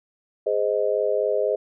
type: chord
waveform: sine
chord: Ab major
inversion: none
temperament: just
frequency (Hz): 415.3 / 519.1 / 623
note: Ab4 / C5 / Eb5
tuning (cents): 0 / -14 / +2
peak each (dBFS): -24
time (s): 0.46-1.56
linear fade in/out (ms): 10
effects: none